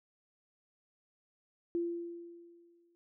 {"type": "tone with exponential decay", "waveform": "sine", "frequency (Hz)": 342.3, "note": "F4", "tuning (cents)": -35, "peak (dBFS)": -29, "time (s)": [1.75, 2.95], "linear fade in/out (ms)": 0, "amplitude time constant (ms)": 260, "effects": []}